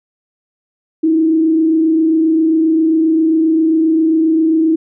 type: tone with frequency modulation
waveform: sine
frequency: 320.9 Hz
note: E4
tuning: 46 cents flat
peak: -9 dBFS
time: 1.03-4.76 s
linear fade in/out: 10 ms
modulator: 27.5 Hz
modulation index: 0.38
effects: none